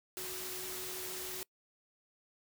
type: tone in noise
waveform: sine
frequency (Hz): 370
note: F#4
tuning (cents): 0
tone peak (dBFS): -47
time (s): 0.17-1.43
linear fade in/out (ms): 0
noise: white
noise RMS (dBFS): -42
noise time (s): 0.17-1.43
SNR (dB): -8
effects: noise-tail reverb RT60 0.1 s tail -25 dB re dry